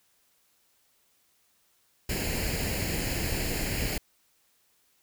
pink noise with comb filter, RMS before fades -30 dBFS, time 2.09-3.98 s, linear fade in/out 5 ms, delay 0.42 ms, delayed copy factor +0.7, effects white hiss -68 dBFS RMS until 5.02 s

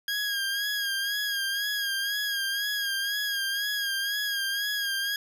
20% pulse tone with vibrato, 1631 Hz, G#6, 32 cents flat, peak -22 dBFS, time 0.08-5.16 s, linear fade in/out 2 ms, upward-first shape sine, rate 2 Hz, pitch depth 47 cents each way, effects none

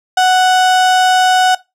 35% pulse tone, 741 Hz, F#5, 2 cents sharp, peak -6 dBFS, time 0.17-1.55 s, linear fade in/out 5 ms, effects noise-tail reverb RT60 0.2 s tail -19 dB re dry + low-pass 8000 Hz 12 dB/octave

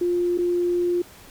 sine tone with dropouts, 351.5 Hz, F4, 11 cents sharp, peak -19 dBFS, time 0.01-1.02 s, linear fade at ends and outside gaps 5 ms, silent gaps 0.377-0.385 s, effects pink hiss -47 dBFS RMS until 1.3 s

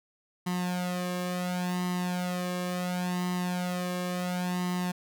sawtooth tone with flanger, 179.6 Hz, F3, 49 cents sharp, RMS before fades -31 dBFS, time 0.46-4.92 s, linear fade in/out 10 ms, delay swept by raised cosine 1 to 1.78 ms, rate 0.71 Hz, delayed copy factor +0.8, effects none

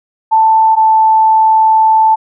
sine tone pair in turn, 884 / 879.7 Hz, A5 / A5, +8 / -1 cents, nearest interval unison, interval 9 cents, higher first, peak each -5 dBFS, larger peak neither, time 0.31-0.76 / 0.76-2.16 s, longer second, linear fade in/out 20 ms, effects none

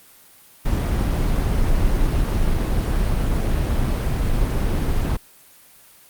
brown noise, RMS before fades -19 dBFS, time 0.65-5.17 s, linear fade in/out 10 ms, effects white hiss -49 dBFS RMS until 6.09 s + Opus 32 kbps

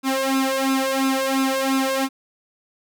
sawtooth tone with flanger, 267.1 Hz, C4, 36 cents sharp, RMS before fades -21 dBFS, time 0.03-2.09 s, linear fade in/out 50 ms, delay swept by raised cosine 0.78 to 1.88 ms, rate 2.9 Hz, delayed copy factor +0.8, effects none

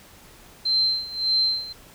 sine tone with tremolo, 4117 Hz, C8, 29 cents flat, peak -17 dBFS, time 0.65-1.73 s, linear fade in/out 10 ms, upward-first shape sine, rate 1.7 Hz, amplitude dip 85%, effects pink hiss -49 dBFS RMS until 1.94 s

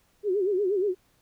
sine tone with vibrato, 389.5 Hz, G4, 11 cents flat, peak -22 dBFS, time 0.23-0.95 s, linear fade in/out 50 ms, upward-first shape sine, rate 8.4 Hz, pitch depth 140 cents each way, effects pink hiss -66 dBFS RMS until 1.21 s

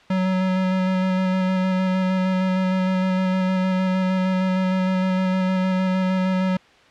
square tone with vibrato, 186.5 Hz, F#3, 14 cents sharp, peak -19 dBFS, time 0.1-6.57 s, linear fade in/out 5 ms, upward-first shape square, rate 6.5 Hz, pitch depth 12 cents each way, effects white hiss -51 dBFS RMS until 6.9 s + low-pass 3000 Hz 12 dB/octave

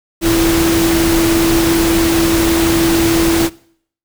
sine tone in noise, 332.1 Hz, E4, 13 cents sharp, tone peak -11 dBFS, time 0.21-3.5 s, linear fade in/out 50 ms, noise pink, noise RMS -17 dBFS, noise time 0.21-3.5 s, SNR +3 dB, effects noise-tail reverb RT60 0.6 s tail -22 dB re dry

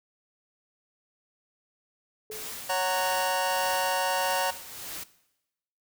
sine tone with exponential decay, 432.9 Hz, A4, 28 cents flat, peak -35 dBFS, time 2.3-2.62 s, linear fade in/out 1 ms, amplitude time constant 68 ms
white noise with tremolo, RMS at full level -37 dBFS, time 2.31-5.04 s, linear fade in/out 10 ms, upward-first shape triangle, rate 1.6 Hz, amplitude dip 60%
sawtooth chord, F# major, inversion second, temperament just, 555 / 740 / 925 Hz, C#5 / F#5 / A#5, +2 / 0 / -14 cents, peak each -26 dBFS, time 2.69-4.51 s, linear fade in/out 10 ms
effects noise-tail reverb RT60 0.9 s tail -18 dB re dry

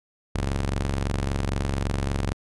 sawtooth ring-modulated tone, 68.8 Hz, C#2, 12 cents flat, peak -17 dBFS, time 0.35-2.33 s, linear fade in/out 0 ms, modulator 22.5 Hz, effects resampled to 24000 Hz

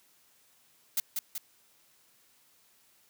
blue noise with echo, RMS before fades -28 dBFS, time 0.97-1 s, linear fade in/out 2 ms, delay 190 ms, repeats 2, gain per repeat -4 dB, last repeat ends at 1.38 s, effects white hiss -65 dBFS RMS until 3.09 s + high-pass 80 Hz 12 dB/octave

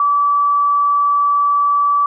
sine tone, 1153 Hz, D6, 32 cents flat, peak -11 dBFS, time 0-2.06 s, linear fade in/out 2 ms, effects none

